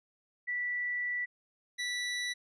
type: tone pair in turn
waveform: sine / 25% pulse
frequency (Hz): 1962 / 1962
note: B6 / B6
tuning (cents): -12 / -12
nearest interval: unison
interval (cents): 0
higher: neither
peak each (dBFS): -31 / -29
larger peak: second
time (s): 0.47-1.26 / 1.78-2.34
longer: first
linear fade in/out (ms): 20
effects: resampled to 22050 Hz